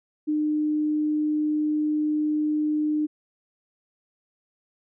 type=tone; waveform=sine; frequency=303.1 Hz; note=D#4; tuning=45 cents flat; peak=-21 dBFS; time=0.27-3.07 s; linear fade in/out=20 ms; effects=none